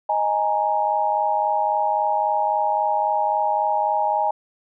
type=chord; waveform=sine; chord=D# suspended fourth; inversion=none; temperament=just; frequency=622.3 / 829.7 / 933.4 Hz; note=D#5 / G#5 / A#5; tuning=0 / -2 / +2 cents; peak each=-25 / -20 / -24 dBFS; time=0.09-4.31 s; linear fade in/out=5 ms; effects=none